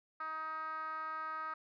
10% pulse tone with band-pass filter, 315.1 Hz, D#4, 22 cents sharp, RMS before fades -41 dBFS, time 0.2-1.54 s, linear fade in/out 5 ms, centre 1300 Hz, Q 5.3, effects resampled to 11025 Hz

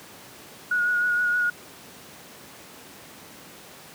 sine tone with vibrato, 1451 Hz, F#6, 34 cents flat, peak -20 dBFS, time 0.71-1.5 s, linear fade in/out 5 ms, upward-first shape triangle, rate 6.4 Hz, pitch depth 26 cents each way, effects pink hiss -45 dBFS RMS until 3.94 s + high-pass 150 Hz 12 dB/octave

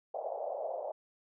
pink band-pass noise, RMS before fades -38 dBFS, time 0.14-0.92 s, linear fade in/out 5 ms, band 540 to 740 Hz, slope 48 dB/octave, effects none

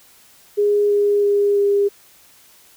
sine tone with pitch steps, 412 / 409.2 / 406.3 / 403.5 Hz, G#4 / G#4 / G#4 / G#4, -14 / -26 / -38 / -50 cents, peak -13 dBFS, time 0.57-1.89 s, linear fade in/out 20 ms, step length 330 ms, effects white hiss -50 dBFS RMS until 2.76 s

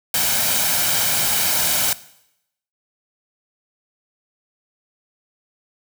white noise with comb filter, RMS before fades -19 dBFS, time 0.14-1.93 s, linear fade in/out 2 ms, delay 1.3 ms, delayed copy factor +0.5, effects noise-tail reverb RT60 0.8 s tail -18 dB re dry + high-pass 80 Hz 12 dB/octave

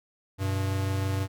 square tone pair together, 96.61 / 122.9 Hz, G2 / B2, -25 / -8 cents, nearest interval major third, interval 417 cents, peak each -27 / -35 dBFS, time 0.38-1.28 s, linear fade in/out 50 ms, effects none

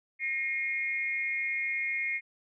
sine tone with amplitude modulation, 2144 Hz, C7, 42 cents sharp, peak -25 dBFS, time 0.19-2.21 s, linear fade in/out 50 ms, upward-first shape sine, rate 284 Hz, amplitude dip 80%, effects none

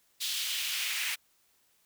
pink noise with high-pass filter sweep, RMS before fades -33 dBFS, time 0.2-1.16 s, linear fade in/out 20 ms, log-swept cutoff 3600 to 2100 Hz, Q 2.3, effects white hiss -69 dBFS RMS until 1.85 s

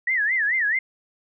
sine tone with vibrato, 1864.7 Hz, A#6, in tune, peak -19 dBFS, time 0.07-0.79 s, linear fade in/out 5 ms, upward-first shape sine, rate 4.6 Hz, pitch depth 210 cents each way, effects none

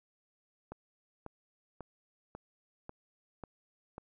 click train, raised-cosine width 1 ms, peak -29 dBFS, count 7, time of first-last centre 0.72-3.981 s, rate 1.84 Hz, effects none

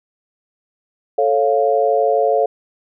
sine chord, A augmented, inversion none, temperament equal with one note detuned, 440 / 552.1 / 698.5 Hz, A4 / C#5 / E#5, 0 / -7 / 0 cents, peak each -17 dBFS, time 1.18-2.46 s, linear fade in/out 5 ms, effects none

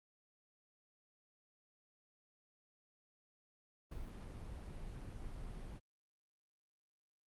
brown noise with ADSR envelope, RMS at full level -43 dBFS, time 3.91-5.8 s, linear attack 12 ms, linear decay 20 ms, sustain -4 dB, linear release 38 ms, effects Opus 32 kbps

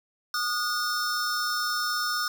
square tone cluster, 1227 / 1443 / 5340 Hz, D#6 / F#6 / E8, -25 / -44 / +22 cents, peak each -31 dBFS, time 0.34-2.28 s, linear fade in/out 2 ms, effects none

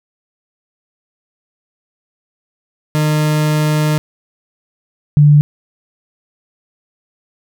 40% pulse / sine tone pair in turn, 152.4 / 147.38 Hz, D#3 / D3, -36 / +6 cents, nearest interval minor second, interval 58 cents, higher first, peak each -11 / -4 dBFS, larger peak second, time 2.95-3.98 / 5.17-5.41 s, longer first, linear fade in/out 0 ms, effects none

